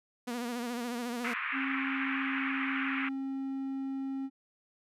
sawtooth tone with vibrato, 240.3 Hz, B3, 47 cents flat, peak -30 dBFS, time 0.27-1.34 s, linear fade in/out 10 ms, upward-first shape sine, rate 14 Hz, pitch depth 61 cents each way
white band-pass noise, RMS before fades -35 dBFS, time 1.24-3.09 s, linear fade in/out 5 ms, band 1100 to 2500 Hz, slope 48 dB/octave
triangle tone, 269.4 Hz, C#4, 49 cents flat, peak -31 dBFS, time 1.52-4.3 s, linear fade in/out 50 ms
effects resampled to 32000 Hz

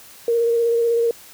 sine tone with vibrato, 466.2 Hz, A#4, in tune, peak -15 dBFS, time 0.28-1.11 s, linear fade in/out 2 ms, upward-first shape square, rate 16 Hz, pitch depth 15 cents each way, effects white hiss -44 dBFS RMS until 1.33 s

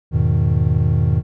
triangle chord, E major seventh, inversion none, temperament equal, 82.41 / 103.83 / 123.47 / 155.56 Hz, E2 / G#2 / B2 / D#3, 0 / 0 / 0 / 0 cents, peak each -17 dBFS, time 0.11-1.23 s, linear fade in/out 50 ms, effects none

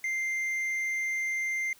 sine tone with tanh clipping, 2093 Hz, C7, in tune, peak -29 dBFS, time 0.04-1.73 s, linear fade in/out 2 ms, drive 5 dB, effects white hiss -58 dBFS RMS until 1.79 s

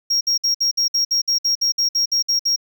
triangle tone bursts, 5588 Hz, F8, in tune, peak -14 dBFS, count 15, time 0.1-2.562 s, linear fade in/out 10 ms, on 110 ms, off 58 ms, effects none

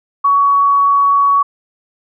sine tone, 1124 Hz, C#6, 24 cents sharp, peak -8 dBFS, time 0.24-1.43 s, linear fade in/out 10 ms, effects none

